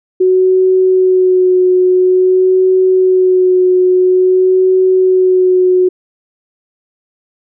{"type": "tone with vibrato", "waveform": "sine", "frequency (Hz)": 370, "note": "F#4", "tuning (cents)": 0, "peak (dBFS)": -6, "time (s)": [0.2, 5.89], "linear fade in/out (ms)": 10, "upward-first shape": "sine", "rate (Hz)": 0.49, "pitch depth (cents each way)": 17, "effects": []}